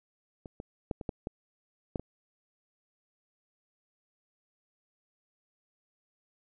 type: clicks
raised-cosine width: 2 ms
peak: -30 / -26 / -18 / -26 / -19 / -21 / -18 / -26 dBFS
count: 8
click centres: 0.458 / 0.601 / 0.912 / 1.012 / 1.092 / 1.271 / 1.958 / 1.996 s
effects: none